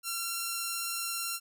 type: tone with vibrato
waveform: 5% pulse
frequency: 1367 Hz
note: F6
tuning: 37 cents flat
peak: -21 dBFS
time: 0.03-1.4 s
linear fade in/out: 50 ms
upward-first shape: sine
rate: 18 Hz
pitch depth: 9 cents each way
effects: none